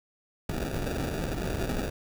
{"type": "noise with sample-and-hold", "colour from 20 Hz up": "pink", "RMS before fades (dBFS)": -31, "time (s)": [0.49, 1.9], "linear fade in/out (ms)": 5, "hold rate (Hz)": 1050, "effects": []}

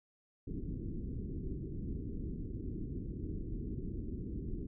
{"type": "low-pass noise", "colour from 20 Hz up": "pink", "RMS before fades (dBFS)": -40, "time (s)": [0.47, 4.67], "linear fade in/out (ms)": 5, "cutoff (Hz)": 380, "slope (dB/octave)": 48, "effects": []}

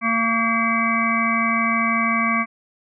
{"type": "harmonic tone", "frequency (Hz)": 228.2, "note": "A#3", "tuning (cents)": -37, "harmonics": [1, 3, 5, 7, 9, 10], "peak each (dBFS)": [-23, -30, -21, -31, -25, -24], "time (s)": [0.01, 2.46], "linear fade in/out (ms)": 50, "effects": []}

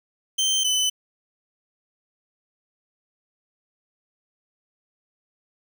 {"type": "tone pair in turn", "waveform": "25% pulse", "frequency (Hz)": [3115, 3016], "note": ["G7", "F#7"], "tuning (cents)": [-12, 32], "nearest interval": "minor second", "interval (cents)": 56, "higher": "first", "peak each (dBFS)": -16, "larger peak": "neither", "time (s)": [[0.38, 0.64], [0.64, 0.9]], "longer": "neither", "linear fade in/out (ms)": 10, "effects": []}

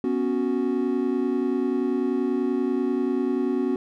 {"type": "chord", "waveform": "triangle", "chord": "B suspended second", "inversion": "none", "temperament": "equal", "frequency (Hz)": [246.9, 277.2, 370], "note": ["B3", "C#4", "F#4"], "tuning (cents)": [0, 0, 0], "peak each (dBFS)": -24, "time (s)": [0.04, 3.76], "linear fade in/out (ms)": 2, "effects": []}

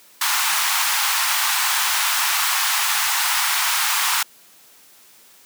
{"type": "high-pass noise", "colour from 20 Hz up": "pink", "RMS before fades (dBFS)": -20, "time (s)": [0.21, 4.23], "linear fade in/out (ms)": 5, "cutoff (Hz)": 850, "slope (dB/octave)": 48, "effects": ["white hiss -50 dBFS RMS until 5.45 s", "high-pass 150 Hz 12 dB/octave"]}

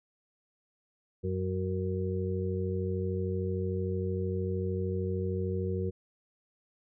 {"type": "harmonic tone", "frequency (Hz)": 93.2, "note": "F#2", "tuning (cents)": 13, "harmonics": [1, 2, 4, 5], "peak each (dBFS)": [-32, -36, -35, -37], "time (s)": [1.23, 5.91], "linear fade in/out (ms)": 20, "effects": []}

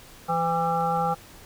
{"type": "harmonic tone with a mistuned harmonic", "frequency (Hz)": 168.4, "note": "E3", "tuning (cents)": 37, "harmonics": [1, 3, 5, 7, 8], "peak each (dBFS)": [-30, -30, -24, -32, -31], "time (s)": [0.28, 1.15], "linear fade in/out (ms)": 20, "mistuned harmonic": 5, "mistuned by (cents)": -68, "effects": ["pink hiss -48 dBFS RMS until 1.45 s"]}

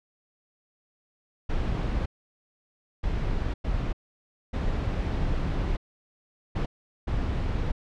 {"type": "noise bursts at uneven times", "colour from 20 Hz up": "brown", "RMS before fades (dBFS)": -27, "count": 6, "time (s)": [[1.49, 2.06], [3.03, 3.54], [3.64, 3.93], [4.53, 5.77], [6.55, 6.66], [7.07, 7.72]], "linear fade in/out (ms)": 10, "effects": ["low-pass 4000 Hz 12 dB/octave"]}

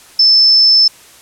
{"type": "tone", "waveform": "sine", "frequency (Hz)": 5274, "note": "E8", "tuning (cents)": 0, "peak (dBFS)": -5, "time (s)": [0.19, 0.88], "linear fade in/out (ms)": 5, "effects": ["white hiss -41 dBFS RMS until 1.21 s", "low-pass 11000 Hz 12 dB/octave"]}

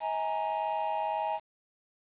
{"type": "chord", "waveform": "triangle", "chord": "D# suspended fourth", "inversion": "none", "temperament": "equal with one note detuned", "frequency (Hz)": [637.9, 830.6, 932.3], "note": ["D#5", "G#5", "A#5"], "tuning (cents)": [43, 0, 0], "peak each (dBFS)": [-33, -30, -32], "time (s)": [0, 1.4], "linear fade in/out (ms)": 50, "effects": ["resampled to 8000 Hz", "9-bit"]}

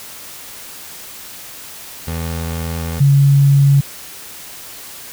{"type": "tone pair in turn", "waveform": ["25% pulse", "sine"], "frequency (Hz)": [82.41, 139.71], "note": ["E2", "C#3"], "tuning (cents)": [0, 14], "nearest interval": "major sixth", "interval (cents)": 914, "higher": "second", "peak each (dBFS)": [-17, -7], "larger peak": "second", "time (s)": [[2.07, 3], [3, 3.81]], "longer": "first", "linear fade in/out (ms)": 10, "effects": ["white hiss -34 dBFS RMS until 5.12 s"]}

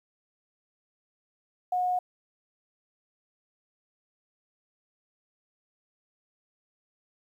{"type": "tone", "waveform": "sine", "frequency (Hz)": 726, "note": "F#5", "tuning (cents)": -33, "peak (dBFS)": -24, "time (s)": [1.72, 1.99], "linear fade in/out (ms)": 5, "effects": ["10-bit"]}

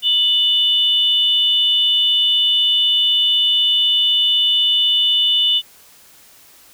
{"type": "tone pair together", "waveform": "sine", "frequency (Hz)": [2960, 3552], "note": ["F#7", "A7"], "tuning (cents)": [0, 16], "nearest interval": "minor third", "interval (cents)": 316, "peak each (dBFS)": [-14, -17], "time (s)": [0.02, 5.62], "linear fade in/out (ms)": 50, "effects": ["white hiss -47 dBFS RMS until 6.73 s"]}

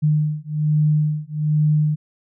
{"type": "beating tone pair", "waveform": "sine", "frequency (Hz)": [151.2, 152.4], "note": ["D#3", "D#3"], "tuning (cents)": [-49, -36], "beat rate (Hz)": 1.2, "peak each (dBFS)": -19, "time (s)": [0.02, 1.96], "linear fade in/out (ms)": 20, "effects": []}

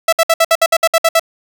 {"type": "tone bursts", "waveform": "sawtooth", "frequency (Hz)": 659.3, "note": "E5", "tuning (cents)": 0, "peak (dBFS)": -4, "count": 11, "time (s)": [0.08, 1.196], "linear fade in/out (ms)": 5, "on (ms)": 46, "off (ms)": 61, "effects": []}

